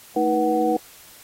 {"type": "tone cluster", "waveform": "sine", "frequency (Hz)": [220.5, 315.3, 485.8, 746], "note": ["A3", "D#4", "B4", "F#5"], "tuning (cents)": [4, 23, -29, 14], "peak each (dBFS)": [-28, -22, -22, -22], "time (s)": [0.16, 0.77], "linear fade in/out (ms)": 5, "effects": ["white hiss -47 dBFS RMS until 1.23 s", "AAC 48 kbps"]}